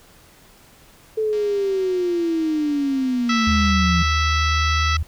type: linear sweep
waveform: sine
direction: down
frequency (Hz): 440.1 to 166.1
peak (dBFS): -18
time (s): 1.17-4.03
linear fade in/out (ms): 10
type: click train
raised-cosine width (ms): 0.2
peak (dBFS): -25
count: 553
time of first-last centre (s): 1.33-3.709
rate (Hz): 232
type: harmonic tone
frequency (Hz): 658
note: E5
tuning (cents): -3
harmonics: 2 / 3 / 4 / 5 / 6 / 7 / 8 / 9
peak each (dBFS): -22 / -26 / -28 / -30 / -32 / -33 / -34 / -35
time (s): 3.29-4.97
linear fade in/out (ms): 5
type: tone with pitch glide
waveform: sine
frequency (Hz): 77.78 to 78.59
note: D#2 to D#2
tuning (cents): 0 to +18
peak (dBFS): -19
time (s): 3.47-5.03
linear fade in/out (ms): 5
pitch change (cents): +18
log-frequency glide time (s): 4.45-4.87
effects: pink hiss -50 dBFS RMS until 5.07 s